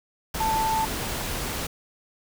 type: tone in noise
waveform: sine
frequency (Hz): 884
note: A5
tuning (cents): +8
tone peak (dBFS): -22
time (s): 0.4-0.85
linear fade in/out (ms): 5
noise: pink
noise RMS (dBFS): -30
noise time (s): 0.34-1.67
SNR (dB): +5
effects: none